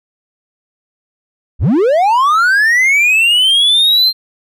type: linear sweep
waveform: triangle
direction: up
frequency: 34.75 to 4183 Hz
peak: -6 dBFS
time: 1.59-4.13 s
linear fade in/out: 50 ms
effects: none